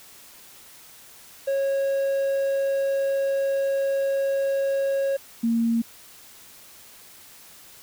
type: tone pair in turn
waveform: triangle / sine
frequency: 548 / 230.4 Hz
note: C#5 / A#3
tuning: -20 / -20 cents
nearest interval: octave + minor third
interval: 1500 cents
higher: first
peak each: -19 dBFS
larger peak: neither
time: 1.47-5.17 / 5.43-5.82 s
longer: first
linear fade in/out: 10 ms
effects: white hiss -48 dBFS RMS until 7.82 s